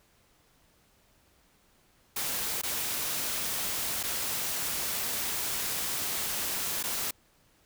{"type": "noise with dropouts", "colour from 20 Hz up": "white", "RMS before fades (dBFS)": -32, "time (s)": [2.16, 7.11], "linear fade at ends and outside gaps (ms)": 5, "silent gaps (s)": [[2.616, 2.633], [4.03, 4.035], [6.829, 6.837]], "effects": ["pink hiss -65 dBFS RMS until 7.65 s"]}